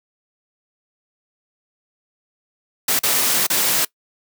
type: noise with dropouts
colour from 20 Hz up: white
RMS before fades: -18 dBFS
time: 2.88-3.85 s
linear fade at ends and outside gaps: 5 ms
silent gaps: 2.992-3.033 / 3.468-3.5 s
effects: noise-tail reverb RT60 0.1 s tail -22 dB re dry + high-pass 150 Hz 12 dB/octave